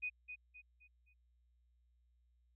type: tone with echo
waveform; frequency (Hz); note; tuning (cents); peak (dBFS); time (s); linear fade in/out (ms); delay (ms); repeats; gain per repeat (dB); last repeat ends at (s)
sine; 2489; D#7; 0; -37; 0.02-0.1; 20; 260; 4; -8; 1.14
effects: added 60 Hz sine -70 dBFS peak until 2.55 s